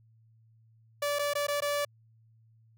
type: tone with dropouts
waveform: sawtooth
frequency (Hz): 579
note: D5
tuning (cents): -25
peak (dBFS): -24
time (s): 1.02-1.85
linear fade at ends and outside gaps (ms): 5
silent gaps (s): 1.188-1.192 / 1.336-1.352 / 1.469-1.482 / 1.605-1.62
effects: added 112 Hz sine -59 dBFS peak until 2.77 s